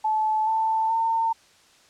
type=tone with pitch steps; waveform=sine; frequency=867 / 886.2 / 905.9 Hz; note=A5 / A5 / A#5; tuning=-26 / +12 / -50 cents; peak=-20 dBFS; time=0.04-1.33 s; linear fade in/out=10 ms; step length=430 ms; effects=white hiss -56 dBFS RMS until 1.89 s + low-pass 7000 Hz 12 dB/octave